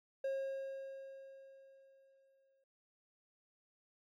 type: tone with exponential decay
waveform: triangle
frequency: 540 Hz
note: C#5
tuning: 45 cents flat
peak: -32 dBFS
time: 0.24-2.64 s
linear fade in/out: 5 ms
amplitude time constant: 520 ms
effects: MP3 96 kbps